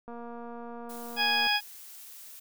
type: click train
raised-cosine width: 1 ms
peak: -30 dBFS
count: 329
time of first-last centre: 0.08-1.47 s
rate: 236 Hz
type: noise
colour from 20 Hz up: blue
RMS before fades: -47 dBFS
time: 0.89-2.4 s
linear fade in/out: 10 ms
type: harmonic tone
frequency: 830.6 Hz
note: G#5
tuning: in tune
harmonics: 1 / 2 / 3 / 4 / 6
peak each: -30 / -30 / -30 / -30 / -30 dBFS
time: 1.16-1.61 s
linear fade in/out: 50 ms
effects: none